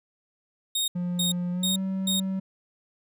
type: tone bursts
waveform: sawtooth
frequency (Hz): 3717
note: A#7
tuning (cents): -6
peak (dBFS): -21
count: 4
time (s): 0.75-2.2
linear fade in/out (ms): 5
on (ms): 130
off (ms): 310
type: tone with pitch glide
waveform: triangle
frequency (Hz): 177 to 190.8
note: F3 to G3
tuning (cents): +23 to -47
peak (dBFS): -24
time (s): 0.95-2.4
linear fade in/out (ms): 10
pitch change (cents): +130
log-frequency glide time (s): 1.52-1.75
effects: none